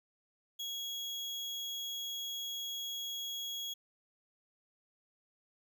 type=tone; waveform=35% pulse; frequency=3322 Hz; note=G#7; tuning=in tune; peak=-36 dBFS; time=0.59-3.74 s; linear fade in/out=10 ms; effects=none